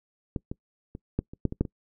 clicks, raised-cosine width 3 ms, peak -16 / -20 / -25 / -12 / -28 / -11 / -20 / -10 / -22 dBFS, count 9, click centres 0.362 / 0.515 / 0.951 / 1.19 / 1.335 / 1.453 / 1.524 / 1.61 / 1.652 s, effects noise-tail reverb RT60 0.1 s tail -24 dB re dry

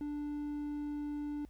triangle tone, 293.7 Hz, D4, in tune, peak -34 dBFS, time 0.01-1.45 s, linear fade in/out 0 ms, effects added 56 Hz sine -53 dBFS peak until 1.49 s + pink hiss -72 dBFS RMS until 1.49 s

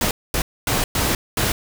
pink noise bursts at uneven times, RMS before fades -20 dBFS, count 5, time 0.01-0.11 / 0.34-0.42 / 0.67-0.84 / 0.95-1.15 / 1.37-1.52 s, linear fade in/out 2 ms, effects none

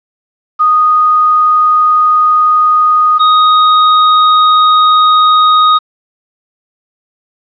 sine / square tone pair in turn, 1239 / 1247.6 Hz, D#6 / D#6, -8 / +4 cents, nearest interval unison, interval 12 cents, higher second, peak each -5 dBFS, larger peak neither, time 0.59-3.19 / 3.19-5.79 s, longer neither, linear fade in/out 20 ms, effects resampled to 11025 Hz + 7-bit

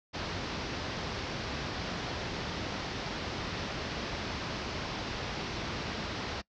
pink low-pass noise, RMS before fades -36 dBFS, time 0.13-6.42 s, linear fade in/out 20 ms, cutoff 5600 Hz, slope 48 dB/octave, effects noise-tail reverb RT60 0.1 s tail -24 dB re dry + high-pass 60 Hz 12 dB/octave

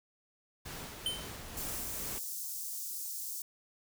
pink noise with tremolo, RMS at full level -43 dBFS, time 0.65-2.19 s, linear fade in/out 10 ms, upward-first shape sine, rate 2.2 Hz, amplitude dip 35%
square tone with exponential decay, 3081 Hz, G7, 31 cents flat, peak -29 dBFS, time 1.06-1.35 s, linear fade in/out 2 ms, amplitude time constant 61 ms
white high-pass noise, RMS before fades -40 dBFS, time 1.57-3.42 s, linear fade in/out 2 ms, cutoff 5600 Hz, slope 24 dB/octave
effects none

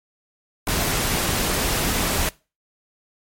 pink noise, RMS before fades -22 dBFS, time 0.67-2.29 s, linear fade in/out 2 ms, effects noise-tail reverb RT60 0.3 s tail -22 dB re dry + MP3 64 kbps

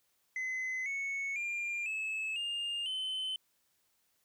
sine tone with pitch steps, 2038 / 2210 / 2396 / 2598 / 2816 / 3054 Hz, C7 / C#7 / D7 / E7 / F7 / G7, -46 / -6 / +34 / -26 / +14 / -46 cents, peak -31 dBFS, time 0.36-3.36 s, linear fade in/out 2 ms, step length 500 ms, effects tanh soft clip ceiling -33 dBFS + white hiss -75 dBFS RMS until 4.24 s

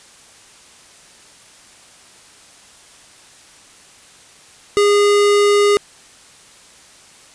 square tone, 409.4 Hz, G#4, 25 cents flat, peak -11 dBFS, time 4.77-5.77 s, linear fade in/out 0 ms, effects white hiss -45 dBFS RMS until 7.34 s + resampled to 22050 Hz

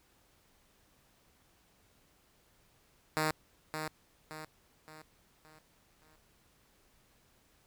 5% pulse tone with echo, 155.56 Hz, D#3, in tune, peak -18 dBFS, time 3.17-3.31 s, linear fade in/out 0 ms, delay 570 ms, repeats 5, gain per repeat -7 dB, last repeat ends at 6.16 s, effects pink hiss -68 dBFS RMS until 7.66 s

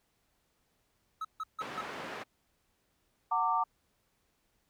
triangle tone bursts, 1288 Hz, E6, 41 cents flat, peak -32 dBFS, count 4, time 1.21-1.812 s, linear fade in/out 5 ms, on 38 ms, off 150 ms
white band-pass noise, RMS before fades -42 dBFS, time 1.6-2.24 s, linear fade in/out 20 ms, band 160 to 1600 Hz, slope 12 dB/octave
sine chord, Gb augmented, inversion none, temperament equal with one note detuned, 740 / 910 / 1174.7 Hz, Gb5 / Bb5 / D6, 0 / -42 / 0 cents, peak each -34 / -30 / -30 dBFS, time 3.31-3.64 s, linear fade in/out 10 ms
effects pink hiss -75 dBFS RMS until 4.69 s

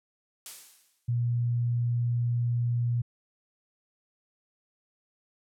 blue noise with exponential decay, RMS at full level -36 dBFS, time 0.46-1.11 s, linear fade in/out 1 ms, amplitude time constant 140 ms
sine tone, 119.7 Hz, A#2, 46 cents sharp, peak -24 dBFS, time 1.08-3.02 s, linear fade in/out 10 ms
effects low-pass 11000 Hz 12 dB/octave

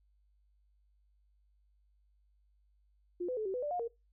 sine tone with pitch steps, 353.6 / 504 / 432.3 / 382.1 / 498.6 / 588 / 713 / 464.4 Hz, F4 / B4 / A4 / G4 / B4 / D5 / F5 / A#4, +22 / +35 / -31 / -44 / +16 / +2 / +36 / -7 cents, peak -33 dBFS, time 3.2-3.88 s, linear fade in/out 10 ms, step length 85 ms, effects noise-tail reverb RT60 0.2 s tail -20 dB re dry + added 50 Hz sine -67 dBFS peak until 4.12 s

